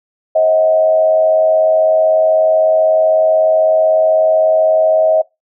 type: tone with frequency modulation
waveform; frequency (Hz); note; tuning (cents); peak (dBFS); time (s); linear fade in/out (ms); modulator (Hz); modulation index
sine; 635; D#5; +35; -8; 0.35-5.22; 10; 96.1; 0.52
effects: noise-tail reverb RT60 0.2 s tail -23 dB re dry